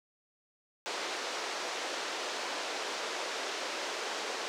pink band-pass noise, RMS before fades -37 dBFS, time 0.86-4.48 s, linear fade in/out 0 ms, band 380 to 6500 Hz, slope 24 dB/octave, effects none

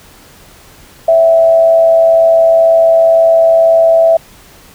sine tone with frequency modulation, 659 Hz, E5, 1 cent flat, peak -4 dBFS, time 1.08-4.17 s, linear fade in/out 5 ms, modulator 102 Hz, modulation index 0.3, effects pink hiss -40 dBFS RMS until 4.74 s

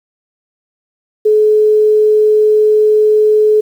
sine tone, 427.3 Hz, G#4, 49 cents sharp, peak -6 dBFS, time 1.25-3.61 s, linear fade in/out 10 ms, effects 7-bit

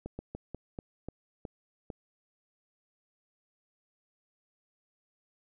slowing click train, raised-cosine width 2 ms, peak -25 dBFS, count 8, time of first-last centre 0.06-1.902 s, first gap 130 ms, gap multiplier 1.23, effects none

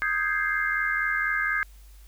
sine chord, Ab major seventh, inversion second, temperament equal with one note detuned, 1244.5 / 1577.1 / 1661.2 / 2093 Hz, Eb6 / G6 / Ab6 / C7, 0 / +10 / 0 / 0 cents, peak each -31 / -28 / -28 / -29 dBFS, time 0.02-1.63 s, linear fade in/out 0 ms, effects added 50 Hz sine -46 dBFS peak until 2.07 s + white hiss -59 dBFS RMS until 2.07 s

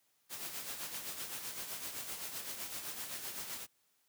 white noise with tremolo, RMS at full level -41 dBFS, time 0.29-3.67 s, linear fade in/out 50 ms, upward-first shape sine, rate 7.8 Hz, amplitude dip 50%, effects white hiss -75 dBFS RMS until 4.08 s + high-pass 80 Hz 12 dB/octave

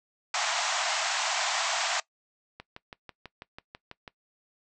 pink band-pass noise, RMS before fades -29 dBFS, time 0.34-2 s, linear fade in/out 2 ms, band 640 to 7800 Hz, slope 96 dB/octave
click train, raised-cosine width 0.3 ms, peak -25 dBFS, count 10, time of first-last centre 2.6-4.078 s, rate 6.09 Hz
effects noise-tail reverb RT60 0.1 s tail -20 dB re dry

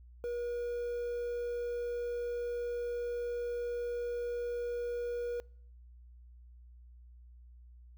triangle tone with quantisation, 479.9 Hz, B4, 50 cents flat, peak -32 dBFS, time 0.24-5.4 s, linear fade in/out 0 ms, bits 10, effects noise-tail reverb RT60 0.6 s tail -26 dB re dry + added 60 Hz sine -52 dBFS peak until 7.97 s

